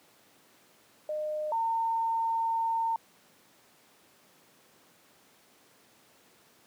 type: tone pair in turn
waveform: sine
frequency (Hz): 610 / 909.5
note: D#5 / A#5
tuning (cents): -34 / -43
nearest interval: perfect fifth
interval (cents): 691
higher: second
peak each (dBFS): -30 / -26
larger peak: second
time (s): 1.09-1.52 / 1.52-2.96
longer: second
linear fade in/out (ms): 2
effects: pink hiss -61 dBFS RMS until 6.66 s + high-pass 200 Hz 12 dB/octave